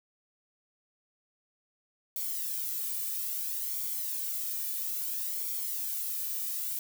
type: noise with flanger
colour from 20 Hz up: violet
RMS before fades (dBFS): -34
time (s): 2.16-6.79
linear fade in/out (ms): 2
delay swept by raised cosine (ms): 0.89 to 1.7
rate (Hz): 0.6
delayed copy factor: +0.6
effects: none